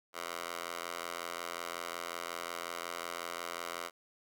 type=tone with high-pass filter; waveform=10% pulse; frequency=85.5 Hz; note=F2; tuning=36 cents flat; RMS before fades=-41 dBFS; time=0.13-3.91 s; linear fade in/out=50 ms; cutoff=840 Hz; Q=1.2; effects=none